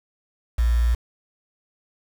sine tone with quantisation, 58.7 Hz, A#1, 13 cents sharp, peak -16 dBFS, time 0.58-0.95 s, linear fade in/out 10 ms, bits 6, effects none

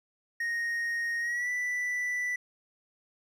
triangle tone with pitch glide, 1864.7 to 1975.6 Hz, A#6 to B6, 0 to 0 cents, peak -27 dBFS, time 0.4-2.36 s, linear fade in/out 5 ms, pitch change +100 cents, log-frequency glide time 1.2-1.5 s, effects none

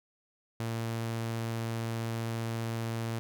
sawtooth tone, 114.4 Hz, A#2, 32 cents flat, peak -28 dBFS, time 0.6-3.19 s, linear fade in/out 0 ms, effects none

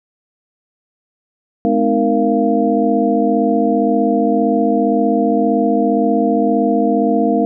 sine tone cluster, 213.1 / 255 / 310.3 / 465.7 / 688 Hz, G#3 / C4 / D#4 / A#4 / F5, +45 / -44 / -5 / -2 / -26 cents, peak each -18 dBFS, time 1.65-7.45 s, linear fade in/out 0 ms, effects none

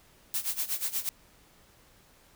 blue noise with tremolo, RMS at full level -29 dBFS, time 0.34-1.09 s, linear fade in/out 0 ms, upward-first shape sine, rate 8.3 Hz, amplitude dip 85%, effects pink hiss -60 dBFS RMS until 2.35 s

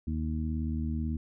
harmonic tone, 78.3 Hz, D#2, 11 cents sharp, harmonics 1 / 2 / 3 / 4, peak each -31 / -38 / -34 / -42 dBFS, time 0.07-1.17 s, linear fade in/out 5 ms, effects none

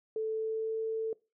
sine tone with pitch glide, 439.3 to 444.4 Hz, A4 to A4, -3 to +17 cents, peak -30 dBFS, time 0.16-1.13 s, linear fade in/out 2 ms, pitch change +20 cents, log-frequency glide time 0.27-0.8 s, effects noise-tail reverb RT60 0.3 s tail -23 dB re dry

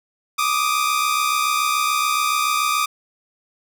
sawtooth tone pair together, 1174.7 / 1241.7 Hz, D6 / D#6, 0 / -4 cents, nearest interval minor second, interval 96 cents, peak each -17 dBFS, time 0.38-2.86 s, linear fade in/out 10 ms, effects none

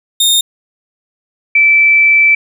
sawtooth / sine tone pair in turn, 3664 / 2322 Hz, A#7 / D7, -31 / -20 cents, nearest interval minor sixth, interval 789 cents, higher first, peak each -5 dBFS, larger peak neither, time 0.2-0.41 / 1.55-2.35 s, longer second, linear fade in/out 5 ms, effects none

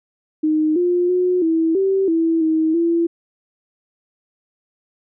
sine tone with pitch steps, 309.7 / 353.9 / 362.3 / 325.2 / 386.5 / 328.1 / 317.8 / 336.8 Hz, D#4 / F4 / F#4 / E4 / G4 / E4 / D#4 / E4, -8 / +23 / -36 / -23 / -24 / -8 / +37 / +37 cents, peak -14 dBFS, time 0.43-3.07 s, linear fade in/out 10 ms, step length 330 ms, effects none

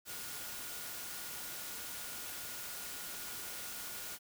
sine tone in noise, 1438 Hz, F#6, 50 cents flat, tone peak -55 dBFS, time 0.05-4.19 s, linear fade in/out 50 ms, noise white, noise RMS -44 dBFS, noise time 0.05-4.19 s, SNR -14 dB, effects none

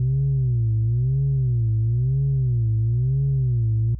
sine tone with vibrato, 123.47 Hz, B2, in tune, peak -16 dBFS, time 0-3.95 s, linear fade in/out 5 ms, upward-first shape sine, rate 1 Hz, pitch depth 190 cents each way, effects tanh soft clip ceiling -15 dBFS + added 60 Hz sine -31 dBFS peak until 3.99 s

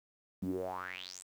sawtooth tone with band-pass filter sweep, 91.8 Hz, F#2, 13 cents flat, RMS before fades -40 dBFS, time 0.42-1.23 s, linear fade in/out 10 ms, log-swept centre 200 to 8900 Hz, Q 7.1, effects 10-bit

